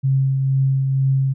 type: tone with tremolo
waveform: sine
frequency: 134.6 Hz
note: C3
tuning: 49 cents sharp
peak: -13 dBFS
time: 0.03-1.34 s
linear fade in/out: 20 ms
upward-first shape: triangle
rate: 2.1 Hz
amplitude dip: 35%
effects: none